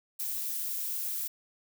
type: noise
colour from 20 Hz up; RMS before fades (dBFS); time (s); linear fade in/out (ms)
violet; -34; 0.19-1.28; 10
effects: none

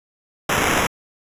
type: noise with sample-and-hold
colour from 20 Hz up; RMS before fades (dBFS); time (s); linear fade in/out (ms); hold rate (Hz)
violet; -19; 0.49-0.87; 5; 4410
effects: resampled to 32000 Hz

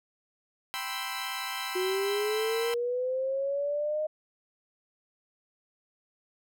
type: chord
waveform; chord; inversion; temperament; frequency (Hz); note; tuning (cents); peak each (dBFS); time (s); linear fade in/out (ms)
15% pulse; C major seventh; second; equal; 784 / 987.8 / 1046.5 / 1318.5; G5 / B5 / C6 / E6; 0 / 0 / 0 / 0; -32; 0.74-2.74; 0
type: linear sweep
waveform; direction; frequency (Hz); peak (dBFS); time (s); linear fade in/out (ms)
sine; up; 363.9 to 620; -27; 1.75-4.07; 10
effects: none

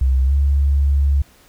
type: tone with pitch glide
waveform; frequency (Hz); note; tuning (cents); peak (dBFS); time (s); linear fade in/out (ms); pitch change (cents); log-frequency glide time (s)
sine; 65.41 to 70.1; C2 to C#2; 0 to +20; -12; 0.01-1.22; 5; +120; 0.25-0.33
effects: pink hiss -51 dBFS RMS until 1.48 s

